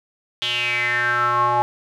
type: tone with band-pass filter sweep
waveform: square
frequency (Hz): 120.9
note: B2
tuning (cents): -36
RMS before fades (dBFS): -20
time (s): 0.42-1.62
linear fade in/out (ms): 0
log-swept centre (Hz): 3300 to 870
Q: 7.2
effects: none